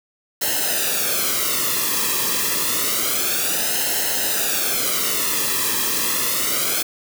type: noise with flanger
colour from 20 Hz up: white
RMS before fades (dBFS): -21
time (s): 0.41-6.83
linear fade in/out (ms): 10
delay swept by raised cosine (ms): 0.85 to 1.38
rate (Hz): 0.28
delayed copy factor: -0.75
effects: none